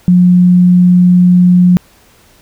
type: tone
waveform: sine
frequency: 179.1 Hz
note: F3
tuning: 44 cents sharp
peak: -3 dBFS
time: 0.08-1.77 s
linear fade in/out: 0 ms
effects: pink hiss -46 dBFS RMS until 2.41 s